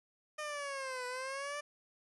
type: linear two-way sweep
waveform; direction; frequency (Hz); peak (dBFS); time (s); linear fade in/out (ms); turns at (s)
15% pulse; down then up; 612 to 493.9 to 592; -32; 0.38-1.61; 10; 1.06
effects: resampled to 24000 Hz + 12-bit